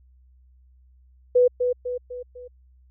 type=tone with echo; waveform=sine; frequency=494.8 Hz; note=B4; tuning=3 cents sharp; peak=-13 dBFS; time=1.35-1.48 s; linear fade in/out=10 ms; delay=250 ms; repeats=4; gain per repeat=-6 dB; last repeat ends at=2.48 s; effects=added 63 Hz sine -52 dBFS peak until 2.9 s